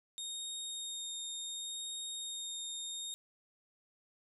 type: tone with vibrato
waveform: 25% pulse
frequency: 3700 Hz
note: A#7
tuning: 14 cents flat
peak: -35 dBFS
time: 0.18-3.14 s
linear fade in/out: 0 ms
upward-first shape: sine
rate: 0.69 Hz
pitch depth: 9 cents each way
effects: none